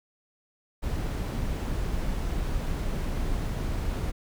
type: noise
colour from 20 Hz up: brown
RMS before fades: -29 dBFS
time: 0.82-4.12 s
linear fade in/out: 20 ms
effects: none